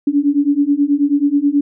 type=beating tone pair; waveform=sine; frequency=281.5 / 290.8 Hz; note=C#4 / D4; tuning=+27 / -17 cents; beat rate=9.3 Hz; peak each=-15 / -14 dBFS; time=0.07-1.61 s; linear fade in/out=5 ms; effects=none